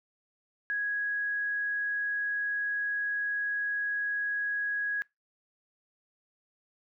sine tone, 1661.2 Hz, G#6, in tune, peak -28 dBFS, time 0.7-5.02 s, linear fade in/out 0 ms, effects noise-tail reverb RT60 0.2 s tail -23 dB re dry

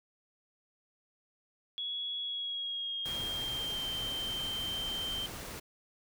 sine tone with pitch glide, 3356 to 3131 Hz, G#7 to G7, +17 to -3 cents, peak -34 dBFS, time 1.78-5.26 s, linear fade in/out 0 ms, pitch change -120 cents, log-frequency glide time 2.2-3.86 s
pink noise, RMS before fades -43 dBFS, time 3.05-5.6 s, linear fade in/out 10 ms
effects none

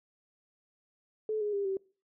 sine tone with pitch steps, 432.6 / 416.4 / 400.8 / 385.8 Hz, A4 / G#4 / G4 / G4, -29 / +5 / +38 / -28 cents, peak -29 dBFS, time 1.29-1.77 s, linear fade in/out 2 ms, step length 120 ms, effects noise-tail reverb RT60 0.4 s tail -24 dB re dry

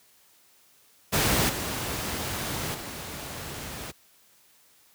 pink noise with level steps, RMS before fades -23 / -31 / -37 dBFS, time 1.12-3.92 s, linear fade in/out 20 ms, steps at 1.49 / 2.74 s, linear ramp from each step 5 ms, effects white hiss -60 dBFS RMS until 4.94 s + high-pass 60 Hz 12 dB/octave

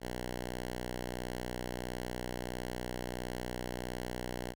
5% pulse tone, 61.5 Hz, B1, 7 cents flat, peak -26 dBFS, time 0-4.55 s, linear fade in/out 50 ms, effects none

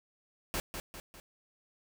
pink noise with echo, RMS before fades -34 dBFS, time 0.54-0.6 s, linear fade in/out 0 ms, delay 200 ms, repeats 3, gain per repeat -6 dB, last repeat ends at 1.2 s, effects none

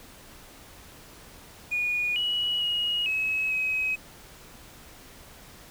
triangle tone with pitch steps, 2450 / 2923 / 2887 / 2567 / 2541 Hz, D#7 / F#7 / F#7 / E7 / D#7, -27 / -22 / -43 / -47 / +36 cents, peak -21 dBFS, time 1.71-3.96 s, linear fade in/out 20 ms, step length 450 ms, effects tanh soft clip ceiling -22 dBFS + pink hiss -49 dBFS RMS until 5.7 s

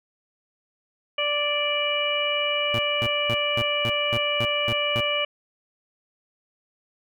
harmonic tone, 586 Hz, D5, 4 cents flat, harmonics 1 / 2 / 3 / 4 / 5, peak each -27 / -31 / -38 / -27 / -26 dBFS, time 1.18-5.25 s, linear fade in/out 5 ms
sawtooth tone bursts, 116.5 Hz, A#2, 1 cent flat, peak -22 dBFS, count 9, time 2.74-5.003 s, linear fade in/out 0 ms, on 47 ms, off 230 ms
effects none

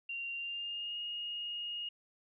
sine tone with pitch glide, 2767 to 2861 Hz, F7 to F7, -17 to +41 cents, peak -37 dBFS, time 0.09-1.89 s, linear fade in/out 5 ms, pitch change +58 cents, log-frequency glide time 0.33-0.98 s, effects none

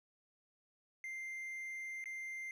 triangle tone with dropouts, 2093 Hz, C7, in tune, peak -40 dBFS, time 1.04-2.51 s, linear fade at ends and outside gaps 1 ms, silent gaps 2.041-2.057 s, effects none

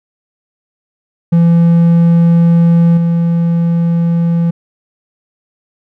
triangle tone with level steps, 168.9 Hz, E3, 42 cents sharp, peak -3 / -7 dBFS, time 1.32-4.51 s, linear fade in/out 10 ms, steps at 2.97 s, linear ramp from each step 5 ms, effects none

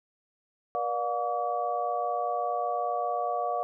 sine tone cluster, 481.1 / 589 / 714 / 1142 Hz, B4 / D5 / F5 / D6, -45 / +5 / +38 / -49 cents, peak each -35 / -34 / -29 / -34 dBFS, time 0.75-3.63 s, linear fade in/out 0 ms, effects none

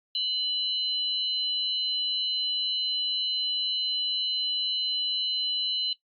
sine tone pair together, 2969 / 4051 Hz, F#7 / B7, +5 / +43 cents, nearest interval perfect fourth, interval 538 cents, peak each -29 / -28 dBFS, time 0.15-5.93 s, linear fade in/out 2 ms, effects noise-tail reverb RT60 0.1 s tail -17 dB re dry + Opus 48 kbps

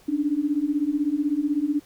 sine beating tone pair, 283.1 / 299.1 Hz, C#4 / D4, +37 / +32 cents, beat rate 16 Hz, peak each -25 / -23 dBFS, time 0.08-1.8 s, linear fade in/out 10 ms, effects pink hiss -55 dBFS RMS until 1.85 s

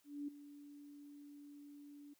sine tone with ADSR envelope, 288.9 Hz, D4, 28 cents flat, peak -39 dBFS, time 0.04-2.14 s, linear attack 240 ms, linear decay 8 ms, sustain -14 dB, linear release 10 ms, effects white hiss -75 dBFS RMS until 2.19 s

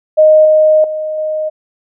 sine tone with level steps, 620 Hz, D#5, 6 cents flat, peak -3 / -5 / -16 / -14 dBFS, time 0.17-1.5 s, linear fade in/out 20 ms, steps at 0.45 / 0.84 / 1.18 s, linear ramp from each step 2 ms, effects none

